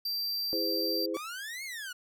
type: tone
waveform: square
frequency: 4699 Hz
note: D8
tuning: in tune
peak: -31 dBFS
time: 0.05-1.06 s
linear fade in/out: 5 ms
type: chord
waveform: sine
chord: E augmented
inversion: none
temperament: just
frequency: 329.6 / 412 / 515 Hz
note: E4 / G#4 / B#4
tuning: 0 / -14 / -28 cents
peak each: -34 / -36 / -35 dBFS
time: 0.53-1.17 s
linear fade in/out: 0 ms
type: exponential two-way sweep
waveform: sawtooth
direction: up then down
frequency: 1108.7 to 2217 to 1418 Hz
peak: -34 dBFS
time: 1.14-1.93 s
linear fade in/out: 10 ms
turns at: 1.64 s
effects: none